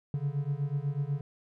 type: beating tone pair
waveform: triangle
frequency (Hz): 138.59 / 146.69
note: C#3 / D3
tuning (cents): 0 / -2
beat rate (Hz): 8.1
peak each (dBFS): -30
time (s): 0.14-1.21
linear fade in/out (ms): 2
effects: none

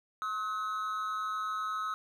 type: tone with amplitude modulation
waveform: triangle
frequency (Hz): 1279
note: D#6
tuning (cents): +47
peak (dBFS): -27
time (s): 0.22-1.94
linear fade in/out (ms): 0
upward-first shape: sine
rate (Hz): 208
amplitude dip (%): 70
effects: none

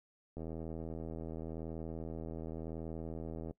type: click train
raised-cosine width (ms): 2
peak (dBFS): -30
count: 255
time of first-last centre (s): 0.37-3.51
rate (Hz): 80.9
effects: noise-tail reverb RT60 0.1 s tail -20 dB re dry

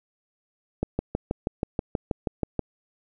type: click train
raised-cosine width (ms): 2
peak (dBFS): -11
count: 12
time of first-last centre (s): 0.83-2.593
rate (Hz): 6.24
effects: none

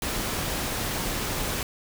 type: noise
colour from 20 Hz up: pink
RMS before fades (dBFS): -29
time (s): 0.02-1.63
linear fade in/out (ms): 2
effects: none

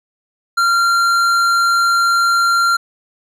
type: tone with tanh clipping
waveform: triangle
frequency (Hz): 1381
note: F6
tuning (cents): -20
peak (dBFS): -13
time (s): 0.57-2.77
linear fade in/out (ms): 10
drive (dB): 17
effects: none

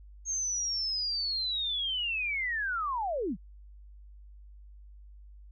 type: linear sweep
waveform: sine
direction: down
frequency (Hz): 6490 to 147.4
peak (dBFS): -29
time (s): 0.25-3.37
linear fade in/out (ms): 50
effects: added 50 Hz sine -48 dBFS peak until 5.51 s

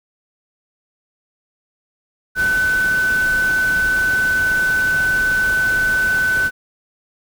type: tone in noise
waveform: sine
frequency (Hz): 1509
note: F#6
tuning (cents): +34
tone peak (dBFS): -14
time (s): 2.35-6.51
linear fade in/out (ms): 50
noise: pink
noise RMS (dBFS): -29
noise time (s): 2.35-6.51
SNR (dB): +12
effects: none

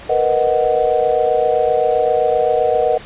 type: chord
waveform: sine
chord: B major seventh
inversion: third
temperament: equal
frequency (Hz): 466.2 / 493.9 / 622.3 / 740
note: A#4 / B4 / D#5 / F#5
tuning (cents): 0 / 0 / 0 / 0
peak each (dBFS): -18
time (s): 0.09-2.98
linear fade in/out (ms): 10
effects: pink hiss -36 dBFS RMS until 3.05 s + resampled to 8000 Hz

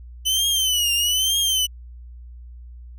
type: tone with vibrato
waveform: sawtooth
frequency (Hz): 3010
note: F#7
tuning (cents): +29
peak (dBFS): -15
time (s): 0.25-1.67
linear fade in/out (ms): 20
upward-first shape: triangle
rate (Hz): 1.1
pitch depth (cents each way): 140
effects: added 60 Hz sine -37 dBFS peak until 2.98 s

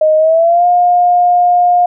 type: tone with pitch glide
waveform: sine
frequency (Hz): 622 to 710.4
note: D#5 to F5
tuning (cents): -1 to +29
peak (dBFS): -6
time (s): 0.01-1.86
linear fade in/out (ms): 5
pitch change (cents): +230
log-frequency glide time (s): 0.17-0.66
effects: none

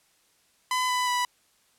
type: tone with pitch steps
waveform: sawtooth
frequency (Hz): 1009 / 997.4 / 986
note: B5 / B5 / B5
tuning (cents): +37 / +17 / -3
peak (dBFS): -20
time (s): 0.71-1.25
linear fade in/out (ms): 2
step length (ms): 180
effects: white hiss -65 dBFS RMS until 1.78 s + low-pass 11000 Hz 12 dB/octave

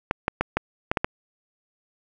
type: clicks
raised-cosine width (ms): 0.5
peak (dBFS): -6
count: 7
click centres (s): 0.111 / 0.281 / 0.41 / 0.57 / 0.915 / 0.972 / 1.045
effects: none

